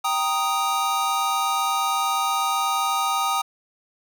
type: chord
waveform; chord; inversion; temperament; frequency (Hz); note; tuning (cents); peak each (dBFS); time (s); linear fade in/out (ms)
square; Eb major; first; equal; 784 / 932.3 / 1244.5; G5 / Bb5 / Eb6; 0 / 0 / 0; -27 / -28 / -24; 0.04-3.42; 10
effects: none